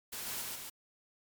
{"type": "noise with echo", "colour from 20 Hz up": "white", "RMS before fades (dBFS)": -41, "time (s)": [0.12, 0.42], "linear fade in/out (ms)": 10, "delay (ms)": 140, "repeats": 2, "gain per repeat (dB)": -2, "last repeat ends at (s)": 0.7, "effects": ["MP3 96 kbps"]}